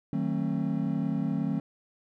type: chord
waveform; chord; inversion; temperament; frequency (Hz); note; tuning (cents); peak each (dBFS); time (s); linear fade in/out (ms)
triangle; D# diminished seventh; none; just; 155.56 / 186.68 / 224 / 268.8; D#3 / F#3 / A3 / C4; 0 / +16 / +31 / +47; -30; 0.13-1.6; 2
effects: none